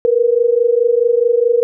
sine tone pair together, 463.1 / 487.8 Hz, A#4 / B4, -11 / -21 cents, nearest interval minor second, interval 90 cents, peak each -13 dBFS, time 0.05-1.63 s, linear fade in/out 0 ms, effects none

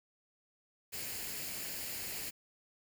white noise with comb filter, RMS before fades -41 dBFS, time 0.92-2.31 s, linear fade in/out 20 ms, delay 0.42 ms, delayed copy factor +0.5, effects none

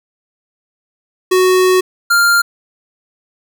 square tone pair in turn, 370 / 1396.9 Hz, F#4 / F6, 0 / 0 cents, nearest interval octave + major seventh, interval 2300 cents, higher second, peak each -9 dBFS, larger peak neither, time 1.31-1.81 / 2.1-2.42 s, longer first, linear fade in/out 10 ms, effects none

